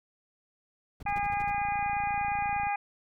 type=noise bursts; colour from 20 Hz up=brown; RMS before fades=-41 dBFS; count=7; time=1-1.503 s; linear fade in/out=5 ms; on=29 ms; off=50 ms
type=click train; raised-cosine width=5 ms; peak=-32 dBFS; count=48; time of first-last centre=1.02-2.669 s; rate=28.5 Hz
type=harmonic tone; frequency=407.4 Hz; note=G#4; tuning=33 cents flat; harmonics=2 / 3 / 4 / 5 / 6; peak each=-28 / -41 / -41 / -40 / -37 dBFS; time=1.06-2.76 s; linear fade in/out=5 ms
effects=none